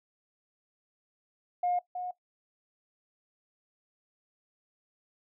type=tone pair in turn; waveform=sine; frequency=713 / 723.4 Hz; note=F5 / F#5; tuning=+36 / -39 cents; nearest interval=unison; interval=25 cents; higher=second; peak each=-25 / -33 dBFS; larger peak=first; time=1.63-1.79 / 1.95-2.11 s; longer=neither; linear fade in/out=5 ms; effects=noise-tail reverb RT60 0.1 s tail -17 dB re dry + tanh soft clip ceiling -21 dBFS